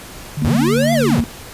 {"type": "tone with pitch glide", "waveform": "sine", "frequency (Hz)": [146.83, 145.4], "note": ["D3", "D3"], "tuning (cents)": [0, -17], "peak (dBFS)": -19, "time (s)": [0.37, 1.21], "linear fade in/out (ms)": 5, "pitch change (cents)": -17, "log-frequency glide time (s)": [0.49, 0.73]}
{"type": "tone", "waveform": "sine", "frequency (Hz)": 233.1, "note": "A#3", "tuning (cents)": 0, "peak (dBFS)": -16, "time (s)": [0.42, 1.24], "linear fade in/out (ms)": 0}
{"type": "linear two-way sweep", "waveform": "square", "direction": "up then down", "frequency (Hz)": [49, 704, 49], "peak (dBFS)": -16, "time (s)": [0.44, 1.21], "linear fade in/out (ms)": 10, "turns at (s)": 0.93}
{"effects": ["pink hiss -35 dBFS RMS until 1.53 s", "resampled to 32000 Hz"]}